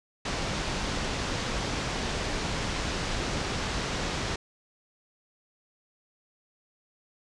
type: low-pass noise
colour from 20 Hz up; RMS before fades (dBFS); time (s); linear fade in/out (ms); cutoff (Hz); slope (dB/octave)
pink; -31; 0.25-4.36; 5; 6600; 24
effects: resampled to 24000 Hz